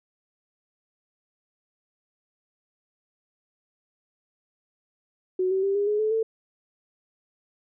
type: tone with pitch steps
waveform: sine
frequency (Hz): 370 / 381.7 / 393.8 / 406.3 / 419.2 / 432.4 / 446.1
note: F#4 / G4 / G4 / G#4 / G#4 / A4 / A4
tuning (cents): 0 / -46 / +8 / -38 / +16 / -30 / +24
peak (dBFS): -21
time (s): 5.39-6.23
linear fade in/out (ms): 5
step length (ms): 120
effects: none